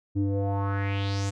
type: tone with low-pass filter sweep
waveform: square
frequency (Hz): 99.1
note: G2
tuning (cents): +19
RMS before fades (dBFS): -27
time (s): 0.15-1.31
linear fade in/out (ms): 20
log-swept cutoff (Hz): 260 to 7800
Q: 3.6
effects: none